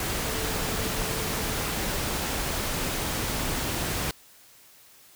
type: tone in noise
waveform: sine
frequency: 441.4 Hz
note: A4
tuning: 5 cents sharp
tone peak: -38 dBFS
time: 0.26-1.42 s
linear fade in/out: 2 ms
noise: pink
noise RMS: -29 dBFS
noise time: 0-4.11 s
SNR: -12 dB
effects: white hiss -54 dBFS RMS until 5.15 s